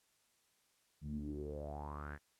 sawtooth tone with low-pass filter sweep, 73.42 Hz, D2, in tune, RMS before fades -44 dBFS, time 1.01-2.19 s, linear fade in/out 50 ms, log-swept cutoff 170 to 1800 Hz, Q 8, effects white hiss -75 dBFS RMS until 2.39 s + low-pass 11000 Hz 12 dB/octave

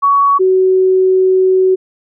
sine tone pair in turn, 1123 / 374.8 Hz, C#6 / F#4, +22 / +22 cents, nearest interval octave + perfect fifth, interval 1900 cents, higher first, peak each -7 dBFS, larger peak neither, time 0.02-0.39 / 0.39-1.76 s, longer second, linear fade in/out 20 ms, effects none

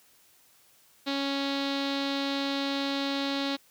sawtooth tone with low-pass filter, 277.1 Hz, C#4, 1 cent flat, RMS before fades -30 dBFS, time 1.06-3.57 s, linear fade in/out 20 ms, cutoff 4000 Hz, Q 4.7, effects white hiss -61 dBFS RMS until 3.7 s + high-pass 60 Hz 12 dB/octave

